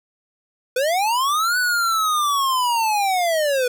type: linear two-way sweep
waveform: square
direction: up then down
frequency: 484.1 to 1500 to 484.1 Hz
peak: -18 dBFS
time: 0.76-3.68 s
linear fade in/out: 5 ms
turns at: 1.58 s
effects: none